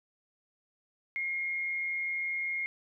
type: tone with amplitude modulation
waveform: sine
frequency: 2144 Hz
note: C7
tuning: 42 cents sharp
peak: -29 dBFS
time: 1.16-2.66 s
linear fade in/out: 0 ms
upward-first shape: sine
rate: 165 Hz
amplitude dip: 30%
effects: none